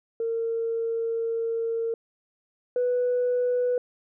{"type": "tone pair in turn", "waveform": "sine", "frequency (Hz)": [457.5, 493.5], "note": ["A#4", "B4"], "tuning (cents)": [-32, -1], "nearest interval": "minor second", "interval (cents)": 131, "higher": "second", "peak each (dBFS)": [-24, -20], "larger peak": "second", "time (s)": [[0.2, 1.94], [2.76, 3.78]], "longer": "first", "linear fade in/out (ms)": 2, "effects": ["tanh soft clip ceiling -18 dBFS"]}